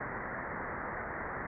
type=low-pass noise; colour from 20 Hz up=white; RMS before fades=-39 dBFS; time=0-1.47 s; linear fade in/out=10 ms; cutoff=2000 Hz; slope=96 dB/octave; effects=none

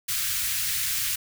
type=band-stop noise; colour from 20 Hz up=white; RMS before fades=-27 dBFS; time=0.08-1.16 s; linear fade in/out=10 ms; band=130 to 1500 Hz; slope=24 dB/octave; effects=none

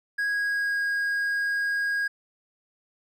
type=tone with pitch glide; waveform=triangle; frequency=1651 to 1636.8 Hz; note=G#6 to G#6; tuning=-11 to -26 cents; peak=-22 dBFS; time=0.18-2.08 s; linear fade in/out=10 ms; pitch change=-15 cents; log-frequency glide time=0.37-0.81 s; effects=none

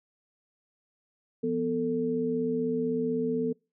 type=tone cluster; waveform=sine; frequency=171 / 246.9 / 444.6 Hz; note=F3 / B3 / A4; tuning=-36 / 0 / +18 cents; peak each=-37 / -29 / -28 dBFS; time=1.43-3.53 s; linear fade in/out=10 ms; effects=noise-tail reverb RT60 0.3 s tail -26 dB re dry

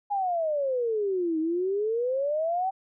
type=exponential two-way sweep; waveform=sine; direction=down then up; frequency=830.6 to 311.7 to 780 Hz; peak=-24 dBFS; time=0.1-2.71 s; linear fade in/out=20 ms; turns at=1.39 s; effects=none

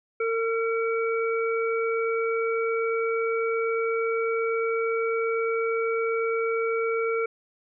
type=harmonic tone; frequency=454.7 Hz; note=A#4; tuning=43 cents flat; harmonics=1 / 3 / 5; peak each=-24 / -31 / -33 dBFS; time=0.2-7.26 s; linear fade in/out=5 ms; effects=none

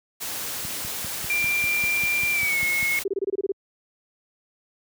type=noise; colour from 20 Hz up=white; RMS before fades=-31 dBFS; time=0.2-3.04 s; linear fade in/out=20 ms
type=click train; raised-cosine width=5 ms; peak=-24 dBFS; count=12; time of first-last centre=0.65-2.828 s; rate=5.05 Hz
type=tone with pitch glide; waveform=sine; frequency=2373 to 2176 Hz; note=D7 to C#7; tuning=+17 to -33 cents; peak=-21 dBFS; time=1.3-2.99 s; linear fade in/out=0 ms; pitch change=-150 cents; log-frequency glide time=2.32-2.59 s
type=tone bursts; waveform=sine; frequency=392 Hz; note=G4; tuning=in tune; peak=-21 dBFS; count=9; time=3.05-3.52 s; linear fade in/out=5 ms; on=30 ms; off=25 ms
effects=high-pass 60 Hz 12 dB/octave

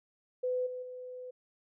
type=tone with level steps; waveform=sine; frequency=503 Hz; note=B4; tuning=32 cents sharp; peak=-29 / -37 / -41 dBFS; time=0.43-1.31 s; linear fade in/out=10 ms; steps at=0.66 / 0.82 s; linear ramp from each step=10 ms; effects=none

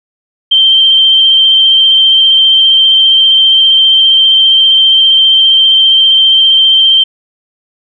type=tone with vibrato; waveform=sine; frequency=3136 Hz; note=G7; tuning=in tune; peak=-3 dBFS; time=0.51-7.04 s; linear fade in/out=10 ms; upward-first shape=sine; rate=15 Hz; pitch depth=16 cents each way; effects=none

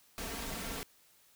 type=noise with comb filter; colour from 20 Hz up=pink; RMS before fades=-40 dBFS; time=0.18-0.83 s; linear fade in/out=0 ms; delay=4.4 ms; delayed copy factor=+0.55; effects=white hiss -65 dBFS RMS until 1.35 s

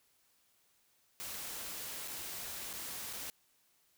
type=noise with dropouts; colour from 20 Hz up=white; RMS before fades=-43 dBFS; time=1.2-3.3 s; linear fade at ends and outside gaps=0 ms; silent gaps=2.077-2.081 / 2.73-2.736 / 3.129-3.133 s; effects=white hiss -72 dBFS RMS until 3.97 s

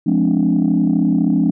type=chord; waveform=sine; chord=D half-diminished seventh; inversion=first; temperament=equal with one note detuned; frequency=174.61 / 210.1 / 261.6 / 293.7 Hz; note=F3 / Ab3 / C4 / D4; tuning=0 / +20 / 0 / 0 cents; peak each=-17 dBFS; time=0.06-1.51 s; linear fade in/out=10 ms; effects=tanh soft clip ceiling -6 dBFS

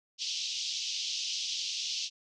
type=band-pass noise; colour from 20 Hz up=white; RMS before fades=-35 dBFS; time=0.18-2.1 s; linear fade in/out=50 ms; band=2800 to 6000 Hz; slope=48 dB/octave; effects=none

